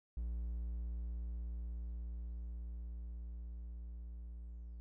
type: tone with level ramp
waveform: triangle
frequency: 58.27 Hz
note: A#1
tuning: in tune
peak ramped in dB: -35 to -44 dBFS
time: 0.17-4.8 s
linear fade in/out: 0 ms
effects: none